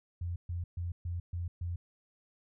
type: tone bursts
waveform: sine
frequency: 86.9 Hz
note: F2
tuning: 8 cents flat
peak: -33 dBFS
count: 6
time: 0.21-1.76 s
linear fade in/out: 5 ms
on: 150 ms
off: 130 ms
effects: none